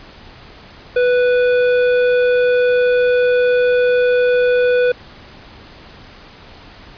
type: tone with hard clipping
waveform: sine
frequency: 493.9 Hz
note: B4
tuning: in tune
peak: -13 dBFS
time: 0.96-4.92 s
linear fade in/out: 5 ms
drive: 11 dB
effects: pink hiss -40 dBFS RMS until 6.97 s + resampled to 11025 Hz